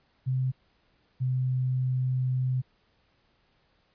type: tone pair in turn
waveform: sine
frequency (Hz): 129.7 / 128.36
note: C3 / C3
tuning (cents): -15 / -33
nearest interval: unison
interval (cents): 18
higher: first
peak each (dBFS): -24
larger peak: neither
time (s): 0.26-0.52 / 1.2-2.62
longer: second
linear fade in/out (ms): 20
effects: pink hiss -68 dBFS RMS until 3.94 s + resampled to 11025 Hz